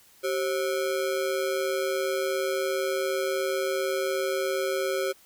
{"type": "ring-modulated tone", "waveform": "square", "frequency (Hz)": 461.4, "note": "A#4", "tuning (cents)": -18, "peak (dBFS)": -23, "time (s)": [0.23, 5.13], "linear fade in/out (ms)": 20, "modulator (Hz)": 76.2, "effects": ["white hiss -57 dBFS RMS until 5.25 s"]}